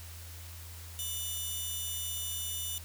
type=tone pair together; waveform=5% pulse; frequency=2960 / 3565 Hz; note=F#7 / A7; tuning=0 / +22 cents; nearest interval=minor third; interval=322 cents; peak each=-29 / -30 dBFS; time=0.99-2.78 s; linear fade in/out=0 ms; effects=added 84 Hz sine -45 dBFS peak until 2.84 s + white hiss -50 dBFS RMS until 2.84 s